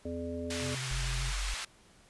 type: harmonic tone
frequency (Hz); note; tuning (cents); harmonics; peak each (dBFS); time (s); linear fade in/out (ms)
84.8; E2; +50; 1 / 3 / 5 / 7; -41 / -38 / -41 / -41; 0.05-0.75; 5
type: band-pass noise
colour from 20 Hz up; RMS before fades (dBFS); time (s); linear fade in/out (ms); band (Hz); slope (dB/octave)
pink; -39; 0.5-1.65; 5; 1400 to 9100; 12
type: tone with vibrato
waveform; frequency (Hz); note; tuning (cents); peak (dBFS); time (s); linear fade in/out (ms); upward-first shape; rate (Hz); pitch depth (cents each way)
triangle; 130; C3; -11; -35; 0.59-1.33; 50; sine; 13; 41
type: tone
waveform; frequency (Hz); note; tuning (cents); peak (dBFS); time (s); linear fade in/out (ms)
sine; 46; F#1; -9; -32; 0.91-1.54; 0
effects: pink hiss -61 dBFS RMS until 2.09 s + resampled to 24000 Hz